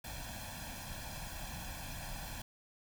pink noise with comb filter, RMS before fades -44 dBFS, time 0.04-2.42 s, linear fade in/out 5 ms, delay 1.2 ms, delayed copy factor +0.85, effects none

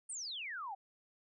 sine exponential sweep, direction down, 9220 to 743 Hz, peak -40 dBFS, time 0.09-0.75 s, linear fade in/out 10 ms, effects none

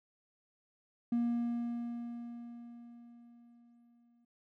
triangle tone with exponential decay, 236.8 Hz, A#3, 27 cents sharp, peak -25 dBFS, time 1.12-4.25 s, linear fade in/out 5 ms, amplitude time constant 680 ms, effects tanh soft clip ceiling -23 dBFS

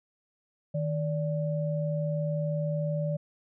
sine tone pair together, 155.56 / 581.4 Hz, D#3 / D5, 0 / -18 cents, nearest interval octave + major seventh, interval 2282 cents, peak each -28 / -32 dBFS, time 0.74-3.17 s, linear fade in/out 10 ms, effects none

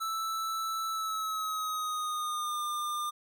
square tone with pitch glide, 1318.5 to 1202.1 Hz, E6 to D6, 0 to +40 cents, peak -32 dBFS, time 0-3.11 s, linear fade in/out 20 ms, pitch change -160 cents, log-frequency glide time 0.88-2.63 s, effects none

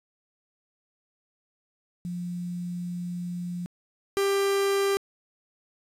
sine / 45% pulse tone pair in turn, 176.2 / 395.6 Hz, F3 / G4, +16 / +16 cents, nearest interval octave + major second, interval 1400 cents, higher second, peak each -30 / -22 dBFS, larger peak second, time 2.05-3.66 / 4.17-4.97 s, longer first, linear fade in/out 0 ms, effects resampled to 32000 Hz + 9-bit

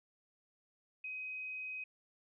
sine tone, 2520 Hz, D#7, 21 cents sharp, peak -40 dBFS, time 1.04-1.84 s, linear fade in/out 5 ms, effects none

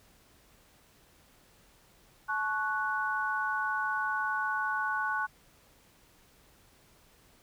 sine chord, F# minor, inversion first, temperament equal with one note detuned, 863.4 / 1108.7 / 1480 Hz, A5 / C#6 / F#6, -33 / 0 / 0 cents, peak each -35 / -34 / -31 dBFS, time 2.28-5.27 s, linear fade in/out 20 ms, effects pink hiss -62 dBFS RMS until 7.42 s

